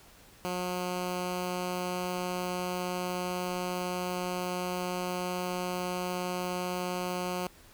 10% pulse tone, 180.3 Hz, F#3, 45 cents flat, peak -23 dBFS, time 0.45-7.47 s, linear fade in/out 0 ms, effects pink hiss -56 dBFS RMS until 7.73 s

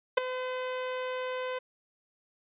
sawtooth tone with ADSR envelope, 509 Hz, C5, 48 cents flat, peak -13 dBFS, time 0.17-1.59 s, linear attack 9 ms, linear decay 7 ms, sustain -15 dB, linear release 9 ms, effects resampled to 8000 Hz

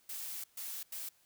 blue noise bursts at uneven times, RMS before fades -42 dBFS, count 3, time 0.09-0.44 / 0.57-0.83 / 0.92-1.09 s, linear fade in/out 5 ms, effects white hiss -69 dBFS RMS until 1.25 s

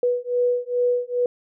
sine beating tone pair, 488.9 / 491.3 Hz, B4 / B4, -18 / -9 cents, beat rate 2.4 Hz, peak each -22 dBFS, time 0.03-1.26 s, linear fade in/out 2 ms, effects none

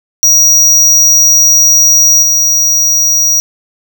square tone with level steps, 5760 Hz, F#8, 47 cents flat, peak -4 / -7 dBFS, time 0.23-3.4 s, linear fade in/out 0 ms, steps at 2.22 s, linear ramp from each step 10 ms, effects none

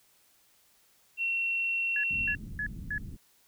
sine tone, 2722 Hz, F7, 45 cents flat, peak -27 dBFS, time 1.17-2.36 s, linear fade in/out 50 ms
sine tone bursts, 1700 Hz, G#6, 40 cents sharp, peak -30 dBFS, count 4, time 1.96-2.98 s, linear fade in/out 2 ms, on 75 ms, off 240 ms
pink low-pass noise, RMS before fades -41 dBFS, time 2.1-3.17 s, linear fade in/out 10 ms, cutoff 240 Hz, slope 24 dB/octave
effects white hiss -65 dBFS RMS until 3.47 s

